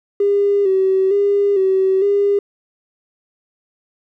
triangle tone with vibrato, 392.1 Hz, G4, in tune, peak -8 dBFS, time 0.2-2.39 s, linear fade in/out 5 ms, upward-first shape square, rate 1.1 Hz, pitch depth 49 cents each way, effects tanh soft clip ceiling -10 dBFS

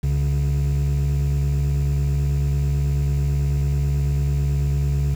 triangle tone pair together, 68.12 / 140.8 Hz, C#2 / C#3, -30 / +27 cents, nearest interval octave + minor second, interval 1257 cents, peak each -17 dBFS, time 0.03-5.15 s, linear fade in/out 10 ms, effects tanh soft clip ceiling -13 dBFS + 7-bit

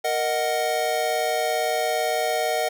square chord, D# minor, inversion second, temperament equal, 466.2 / 622.3 / 740 Hz, A#4 / D#5 / F#5, 0 / 0 / 0 cents, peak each -29 / -26 / -26 dBFS, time 0.04-2.69 s, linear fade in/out 10 ms, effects none

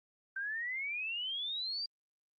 sine exponential sweep, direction up, 1548 to 4775 Hz, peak -35 dBFS, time 0.36-1.86 s, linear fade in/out 5 ms, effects Opus 24 kbps

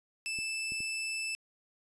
sawtooth tone, 2637 Hz, E7, in tune, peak -30 dBFS, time 0.26-1.35 s, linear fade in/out 0 ms
clicks, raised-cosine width 3 ms, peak -35 dBFS, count 3, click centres 0.388 / 0.721 / 0.805 s
effects resampled to 24000 Hz

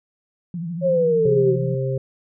sine tone with vibrato, 169.8 Hz, F3, 48 cents flat, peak -25 dBFS, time 0.54-1.75 s, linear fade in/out 2 ms, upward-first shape triangle, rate 13 Hz, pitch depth 110 cents each way
sine exponential sweep, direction down, 554.4 to 370 Hz, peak -15 dBFS, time 0.81-1.57 s, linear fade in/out 50 ms
harmonic tone, 132.4 Hz, C3, 21 cents sharp, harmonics 1 / 3 / 4, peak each -22 / -27 / -27 dBFS, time 1.25-1.98 s, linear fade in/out 5 ms
effects none

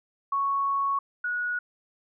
sine tone pair in turn, 1108.7 / 1458.3 Hz, C#6 / F#6, 0 / -26 cents, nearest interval perfect fourth, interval 474 cents, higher second, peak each -23 / -26 dBFS, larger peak first, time 0.32-0.99 / 1.24-1.59 s, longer first, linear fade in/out 5 ms, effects none

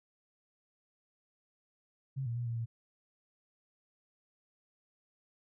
sine tone with pitch steps, 134.2 / 117.2 / 120.4 / 116.5 / 115.3 Hz, C3 / A#2 / B2 / A#2 / A#2, +44 / +10 / -44 / -1 / -19 cents, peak -33 dBFS, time 2.16-2.66 s, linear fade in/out 20 ms, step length 100 ms, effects none

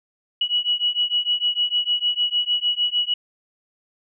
sine beating tone pair, 2924 / 2930.6 Hz, F#7 / F#7, -21 / -17 cents, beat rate 6.6 Hz, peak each -22 / -22 dBFS, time 0.41-3.14 s, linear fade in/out 5 ms, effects none

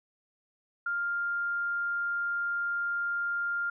sine tone, 1400 Hz, F6, 4 cents sharp, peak -28 dBFS, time 0.86-3.7 s, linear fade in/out 5 ms, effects none

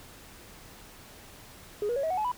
sine tone with pitch steps, 415.3 / 479.8 / 554.4 / 640.5 / 740 / 854.9 / 987.8 Hz, G#4 / A#4 / C#5 / E5 / F#5 / G#5 / B5, 0 / +50 / 0 / -50 / 0 / +50 / 0 cents, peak -25 dBFS, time 1.82-2.317 s, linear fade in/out 2 ms, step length 71 ms, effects tanh soft clip ceiling -23 dBFS + pink hiss -50 dBFS RMS until 2.37 s

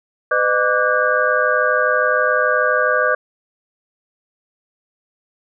sine tone cluster, 504 / 611 / 1165 / 1476 / 1608 Hz, B4 / D#5 / D6 / F#6 / G6, +35 / -32 / -14 / -5 / +44 cents, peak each -20 dBFS, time 0.31-3.15 s, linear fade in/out 5 ms, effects none

